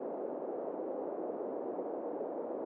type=band-pass noise; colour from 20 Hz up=white; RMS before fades=-39 dBFS; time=0-2.65 s; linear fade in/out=10 ms; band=310 to 590 Hz; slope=24 dB/octave; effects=none